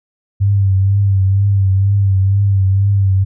sine tone with vibrato, 98 Hz, G2, in tune, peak -9 dBFS, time 0.4-3.25 s, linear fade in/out 20 ms, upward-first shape triangle, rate 2.1 Hz, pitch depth 55 cents each way, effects none

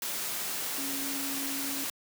sine tone in noise, 275.9 Hz, C#4, 8 cents flat, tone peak -37 dBFS, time 0.78-1.84 s, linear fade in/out 2 ms, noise white, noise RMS -34 dBFS, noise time 0.02-1.9 s, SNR -6 dB, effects high-pass 150 Hz 12 dB/octave

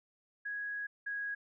sine tone pair in turn, 1661.2 / 1652.9 Hz, G#6 / G#6, 0 / -9 cents, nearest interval unison, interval 9 cents, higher first, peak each -36 / -35 dBFS, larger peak second, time 0.45-0.87 / 1.06-1.35 s, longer first, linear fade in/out 10 ms, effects none

